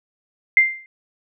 sine tone with exponential decay, 2093 Hz, C7, in tune, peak -6 dBFS, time 0.57-0.86 s, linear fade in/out 1 ms, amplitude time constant 62 ms, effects none

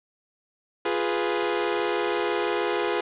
sawtooth chord, F diminished, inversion none, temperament equal, 349.2 / 415.3 / 493.9 Hz, F4 / Ab4 / Cb5, 0 / 0 / 0 cents, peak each -24 / -23 / -25 dBFS, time 0.85-3.01 s, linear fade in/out 5 ms, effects resampled to 8000 Hz + 7-bit

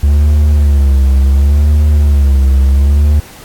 triangle tone with vibrato, 70.8 Hz, C#2, 37 cents sharp, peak -3 dBFS, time 0.03-3.2 s, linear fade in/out 5 ms, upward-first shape sine, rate 0.7 Hz, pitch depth 95 cents each way, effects pink hiss -35 dBFS RMS until 3.44 s + AAC 64 kbps

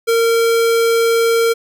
square tone, 459.8 Hz, A#4, 24 cents flat, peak -12 dBFS, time 0.07-1.54 s, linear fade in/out 20 ms, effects none

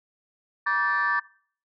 sine tone cluster, 959 / 1161 / 1559 / 1764 Hz, A#5 / D6 / G6 / A6, +49 / -20 / -10 / +4 cents, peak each -30 / -25 / -29 / -24 dBFS, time 0.66-1.2 s, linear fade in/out 10 ms, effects noise-tail reverb RT60 0.5 s tail -22 dB re dry + tanh soft clip ceiling -15 dBFS

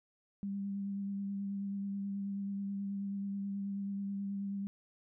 sine tone with vibrato, 198.6 Hz, G3, 23 cents sharp, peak -35 dBFS, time 0.43-4.67 s, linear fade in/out 0 ms, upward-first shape sine, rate 9.3 Hz, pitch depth 16 cents each way, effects none

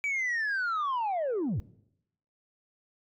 sine linear sweep, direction down, 2315 to 76.1 Hz, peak -25 dBFS, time 0.04-1.6 s, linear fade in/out 0 ms, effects noise-tail reverb RT60 0.8 s tail -22 dB re dry + tanh soft clip ceiling -26 dBFS

